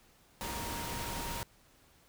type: tone in noise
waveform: sine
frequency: 936 Hz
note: A#5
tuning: 7 cents sharp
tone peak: -43 dBFS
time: 0.41-1.43 s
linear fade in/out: 0 ms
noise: pink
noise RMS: -39 dBFS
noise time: 0.41-1.43 s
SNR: -7 dB
effects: pink hiss -64 dBFS RMS until 2.08 s